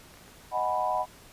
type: clicks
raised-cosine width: 0.5 ms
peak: -37 dBFS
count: 4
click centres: 0.14 / 0.173 / 0.279 / 0.576 s
type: chord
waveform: sine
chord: G# minor seventh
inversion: second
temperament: equal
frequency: 622.3 / 740 / 830.6 / 987.8 Hz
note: D#5 / F#5 / G#5 / B5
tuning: 0 / 0 / 0 / 0 cents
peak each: -32 / -29 / -35 / -29 dBFS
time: 0.51-1.06 s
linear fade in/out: 50 ms
effects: pink hiss -52 dBFS RMS until 1.32 s + resampled to 32000 Hz